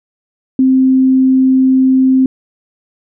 sine tone, 261.6 Hz, C4, in tune, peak -6 dBFS, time 0.59-2.26 s, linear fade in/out 2 ms, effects none

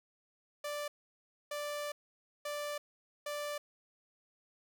sawtooth tone bursts at uneven times, 587.3 Hz, D5, in tune, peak -33 dBFS, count 4, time 0.64-0.88 / 1.51-1.92 / 2.45-2.78 / 3.26-3.58 s, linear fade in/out 5 ms, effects none

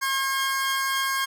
sawtooth tone pair together, 1077 / 1613.7 Hz, C6 / G6, +50 / +50 cents, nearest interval perfect fifth, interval 700 cents, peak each -22 / -23 dBFS, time 0.01-1.26 s, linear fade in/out 20 ms, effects none

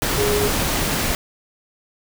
sine tone in noise, 414.4 Hz, G#4, 4 cents flat, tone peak -19 dBFS, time 0.18-0.48 s, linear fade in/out 0 ms, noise pink, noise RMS -21 dBFS, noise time 0.02-1.15 s, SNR -1 dB, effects none

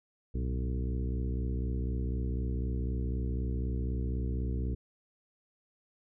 harmonic tone with a mistuned harmonic, 64 Hz, C2, 38 cents flat, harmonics 1 / 2 / 3 / 4 / 5 / 6 / 7, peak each -31 / -37 / -41 / -43 / -45 / -47 / -48 dBFS, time 0.34-4.75 s, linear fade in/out 10 ms, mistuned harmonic 2, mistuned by -110 cents, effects none

